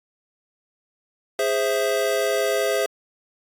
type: chord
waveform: square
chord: Ab augmented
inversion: none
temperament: equal with one note detuned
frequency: 412.7 / 523.3 / 659.3 Hz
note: Ab4 / C5 / E5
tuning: -11 / 0 / 0 cents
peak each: -25 dBFS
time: 1.39-2.86 s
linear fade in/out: 2 ms
effects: AAC 64 kbps